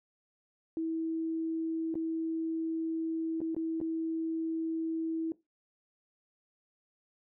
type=tone with dropouts; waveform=sine; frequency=324.6 Hz; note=E4; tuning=27 cents flat; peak=-30 dBFS; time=0.77-5.32 s; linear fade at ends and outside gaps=1 ms; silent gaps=1.942-1.954 / 3.405-3.415 / 3.547-3.565 / 3.803-3.813 s; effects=noise-tail reverb RT60 0.2 s tail -18 dB re dry